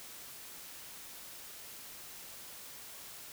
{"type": "silence", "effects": ["white hiss -49 dBFS RMS until 3.32 s"]}